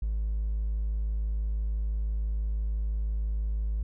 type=tone with hard clipping; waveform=triangle; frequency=53 Hz; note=G#1; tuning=36 cents sharp; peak=-26 dBFS; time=0.02-3.83 s; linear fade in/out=5 ms; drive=2 dB; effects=none